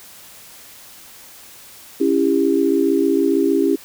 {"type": "chord", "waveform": "sine", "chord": "C# diminished", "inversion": "none", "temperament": "just", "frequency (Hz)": [277.2, 332.6, 399.1], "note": ["C#4", "E4", "G4"], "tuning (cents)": [0, 16, 31], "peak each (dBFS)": -18, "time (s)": [2, 3.76], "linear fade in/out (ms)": 10, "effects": ["white hiss -42 dBFS RMS until 3.84 s"]}